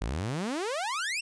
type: exponential sweep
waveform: sawtooth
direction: up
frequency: 47.4 to 2794 Hz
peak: -26 dBFS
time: 0.01-1.21 s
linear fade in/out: 10 ms
effects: resampled to 22050 Hz